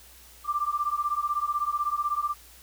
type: beating tone pair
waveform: sine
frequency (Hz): 1174.7 / 1190.7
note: D6 / D6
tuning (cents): 0 / +23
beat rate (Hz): 16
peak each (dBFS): -28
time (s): 0.44-2.35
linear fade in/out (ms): 50
effects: added 60 Hz sine -55 dBFS peak until 2.62 s + white hiss -52 dBFS RMS until 2.62 s